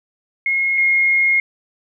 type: tone pair in turn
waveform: sine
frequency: 2158 / 2147 Hz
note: C#7 / C7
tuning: -47 / +44 cents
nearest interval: unison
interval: 9 cents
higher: first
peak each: -15 / -12 dBFS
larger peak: second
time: 0.46-0.78 / 0.78-1.4 s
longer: second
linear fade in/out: 2 ms
effects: none